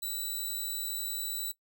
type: tone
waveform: 5% pulse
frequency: 3951 Hz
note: B7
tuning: in tune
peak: -25 dBFS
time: 0.02-1.52 s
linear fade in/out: 10 ms
effects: noise-tail reverb RT60 0.1 s tail -19 dB re dry